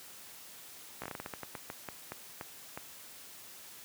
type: slowing click train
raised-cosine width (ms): 0.5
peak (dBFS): -24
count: 16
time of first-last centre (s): 1.02-2.775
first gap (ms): 16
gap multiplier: 1.25
effects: white hiss -51 dBFS RMS until 3.84 s + high-pass 80 Hz 12 dB/octave